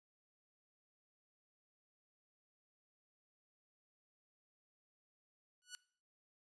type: tone with exponential growth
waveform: 10% pulse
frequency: 1473 Hz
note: F#6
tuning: 8 cents flat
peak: -35 dBFS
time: 5.62-5.75 s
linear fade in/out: 0 ms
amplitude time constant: 28 ms
effects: noise-tail reverb RT60 0.5 s tail -20 dB re dry + resampled to 22050 Hz